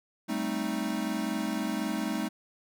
square chord, A half-diminished seventh, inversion third, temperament equal, 196 / 220 / 261.6 / 311.1 Hz, G3 / A3 / C4 / Eb4, 0 / 0 / 0 / 0 cents, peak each -37 / -34 / -37 / -35 dBFS, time 0.28-2.29 s, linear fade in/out 20 ms, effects none

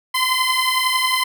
15% pulse beating tone pair, 1023 / 1034 Hz, C6 / C6, -39 / -21 cents, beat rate 11 Hz, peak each -13 dBFS, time 0.14-1.24 s, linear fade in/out 10 ms, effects none

